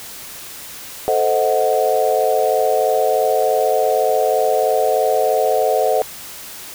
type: chord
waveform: sine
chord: A diminished seventh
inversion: none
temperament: equal with one note detuned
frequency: 440 / 523.3 / 637.2 / 740 Hz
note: A4 / C5 / Eb5 / Gb5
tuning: 0 / 0 / +41 / 0 cents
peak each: -19 dBFS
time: 1.08-6.02 s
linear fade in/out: 0 ms
effects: white hiss -34 dBFS RMS until 6.74 s